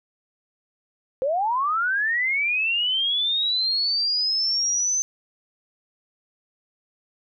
sine linear sweep, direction up, 502 to 6190 Hz, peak -20 dBFS, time 1.22-5.02 s, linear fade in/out 0 ms, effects none

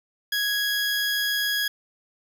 20% pulse tone, 1661.2 Hz, G#6, in tune, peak -18 dBFS, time 0.32-1.68 s, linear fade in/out 5 ms, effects none

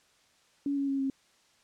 sine tone with pitch steps, 282.2 / 278 / 273.8 / 269.8 Hz, C#4 / C#4 / C#4 / C#4, +31 / +5 / -21 / -47 cents, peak -27 dBFS, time 0.66-1.1 s, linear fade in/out 2 ms, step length 110 ms, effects white hiss -65 dBFS RMS until 1.63 s + low-pass 7000 Hz 12 dB/octave

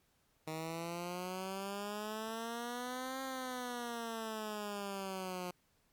10% pulse exponential two-way sweep, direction up then down, 156.6 to 266.6 to 177.9 Hz, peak -31 dBFS, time 0.47-5.51 s, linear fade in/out 5 ms, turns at 3.22 s, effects pink hiss -74 dBFS RMS until 5.92 s + MP3 96 kbps

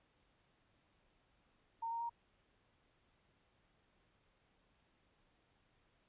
sine tone with pitch steps, 916 / 926.1 / 936.3 Hz, A#5 / A#5 / A#5, -31 / -12 / +7 cents, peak -38 dBFS, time 1.82-2.096 s, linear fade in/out 10 ms, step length 92 ms, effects pink hiss -75 dBFS RMS until 6.08 s + resampled to 8000 Hz

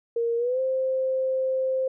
sine tone with pitch glide, 466.2 to 523.3 Hz, A#4 to C5, 0 to 0 cents, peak -22 dBFS, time 0.16-1.88 s, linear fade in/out 5 ms, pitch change +200 cents, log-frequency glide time 0.37-0.6 s, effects none

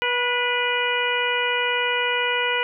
harmonic tone with a mistuned harmonic, 487.1 Hz, B4, 24 cents flat, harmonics 1 / 2 / 3 / 4 / 5 / 6, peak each -27 / -27 / -27 / -27 / -27 / -27 dBFS, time 0.02-2.63 s, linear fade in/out 0 ms, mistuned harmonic 4, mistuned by +37 cents, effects none

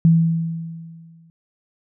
sine tone with exponential decay, 164.81 Hz, E3, in tune, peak -8 dBFS, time 0.05-1.3 s, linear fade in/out 0 ms, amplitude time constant 270 ms, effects none

